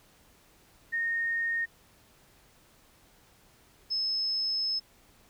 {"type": "tone pair in turn", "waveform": "sine", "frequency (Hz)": [1846, 5197], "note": ["A#6", "E8"], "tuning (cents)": [-17, -25], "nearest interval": "octave + tritone", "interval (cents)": 1792, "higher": "second", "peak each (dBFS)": -27, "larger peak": "neither", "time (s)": [[0.92, 1.66], [3.9, 4.8]], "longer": "second", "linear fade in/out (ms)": 20, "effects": ["pink hiss -61 dBFS RMS until 5.29 s"]}